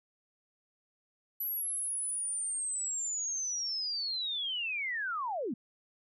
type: linear sweep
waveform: sine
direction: down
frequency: 11870 to 196 Hz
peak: -32 dBFS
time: 1.4-5.54 s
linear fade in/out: 5 ms
effects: none